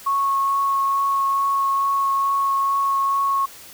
sine tone with vibrato, 1100 Hz, C#6, 14 cents flat, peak -17 dBFS, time 0.06-3.46 s, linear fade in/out 10 ms, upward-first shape triangle, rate 2.3 Hz, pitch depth 10 cents each way, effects white hiss -42 dBFS RMS until 3.73 s

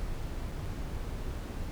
brown noise with dropouts, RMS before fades -36 dBFS, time 0-1.71 s, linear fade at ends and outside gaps 0 ms, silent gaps 0.516-0.52 / 0.652-0.657 s, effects none

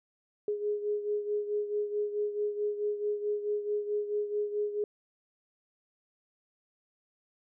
sine beating tone pair, 415.3 / 419.9 Hz, G#4 / G#4, 0 / +19 cents, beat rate 4.6 Hz, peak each -30 / -36 dBFS, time 0.48-4.84 s, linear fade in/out 2 ms, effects none

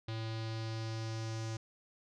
square tone with low-pass filter sweep, 111.9 Hz, A2, 30 cents sharp, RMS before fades -39 dBFS, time 0.08-1.57 s, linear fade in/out 5 ms, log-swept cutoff 4000 to 6200 Hz, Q 2.9, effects none

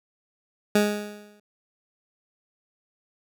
20% pulse tone with exponential decay, 207.7 Hz, G#3, in tune, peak -11 dBFS, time 0.75-1.4 s, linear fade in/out 5 ms, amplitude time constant 140 ms, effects none

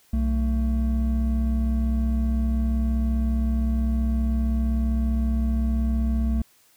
triangle tone pair together, 62.8 / 223.8 Hz, B1 / A3, +30 / +30 cents, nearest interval octave + minor seventh, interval 2200 cents, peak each -19 / -24 dBFS, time 0.13-6.42 s, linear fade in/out 5 ms, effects white hiss -59 dBFS RMS until 6.76 s

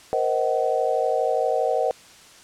sine chord, C half-diminished seventh, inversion third, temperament just, 470.9 / 523.3 / 627.9 / 753.5 Hz, Bb4 / C5 / Eb5 / Gb5, +18 / 0 / +16 / +31 cents, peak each -25 dBFS, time 0.13-1.91 s, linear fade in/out 0 ms, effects white hiss -48 dBFS RMS until 2.43 s + low-pass 8000 Hz 12 dB/octave

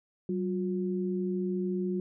sine tone pair together, 189.5 / 358.6 Hz, F#3 / F4, +42 / +46 cents, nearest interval major seventh, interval 1104 cents, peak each -30 / -32 dBFS, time 0.29-2 s, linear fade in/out 2 ms, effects none

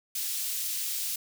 white high-pass noise, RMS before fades -32 dBFS, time 0.15-1.16 s, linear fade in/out 5 ms, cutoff 3400 Hz, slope 12 dB/octave, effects none

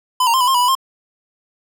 square tone with pitch steps, 1009 / 927 / 1048 / 990 / 1062 / 979 / 989 / 1061 Hz, B5 / A#5 / C6 / B5 / C6 / B5 / B5 / C6, +37 / -10 / +2 / +4 / +25 / -15 / +2 / +24 cents, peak -13 dBFS, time 0.2-0.752 s, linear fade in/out 5 ms, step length 69 ms, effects none

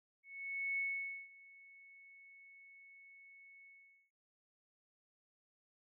sine tone with ADSR envelope, 2207 Hz, C#7, 8 cents flat, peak -34 dBFS, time 0.23-4.11 s, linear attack 550 ms, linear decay 500 ms, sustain -23 dB, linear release 440 ms, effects none

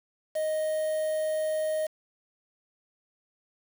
triangle tone with quantisation, 622.3 Hz, D#5, in tune, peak -24 dBFS, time 0.35-1.87 s, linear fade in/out 10 ms, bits 7, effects none

